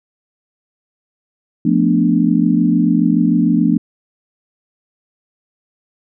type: chord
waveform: sine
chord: B half-diminished seventh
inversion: second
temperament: equal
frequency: 174.61 / 220 / 246.9 / 293.7 Hz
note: F3 / A3 / B3 / D4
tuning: 0 / 0 / 0 / 0 cents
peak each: -16 dBFS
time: 1.65-3.78 s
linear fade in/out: 5 ms
effects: none